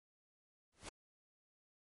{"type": "noise with exponential growth", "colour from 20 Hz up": "pink", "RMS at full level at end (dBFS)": -43, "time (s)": [0.72, 0.89], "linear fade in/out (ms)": 5, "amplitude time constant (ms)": 35, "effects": ["MP3 48 kbps"]}